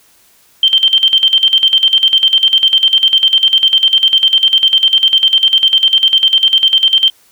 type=tone with tremolo; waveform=sine; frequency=3136 Hz; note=G7; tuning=in tune; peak=-4 dBFS; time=0.63-7.1 s; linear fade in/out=2 ms; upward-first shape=square; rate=10 Hz; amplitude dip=75%; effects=white hiss -49 dBFS RMS until 7.31 s